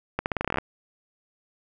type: accelerating click train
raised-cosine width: 0.5 ms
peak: -10 dBFS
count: 13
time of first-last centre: 0.19-0.585 s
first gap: 69 ms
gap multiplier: 0.85
effects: none